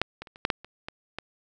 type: clicks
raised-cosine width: 0.3 ms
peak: -7 / -21 / -30 / -30 / -7 / -7 / -27 / -19 / -17 dBFS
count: 9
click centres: 0.016 / 0.22 / 0.272 / 0.359 / 0.451 / 0.502 / 0.646 / 0.885 / 1.186 s
effects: none